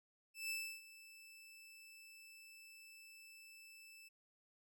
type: tone with ADSR envelope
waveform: sawtooth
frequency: 2637 Hz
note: E7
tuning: in tune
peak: -36 dBFS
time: 0.34-4.09 s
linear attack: 160 ms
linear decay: 310 ms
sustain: -18 dB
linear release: 14 ms
effects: none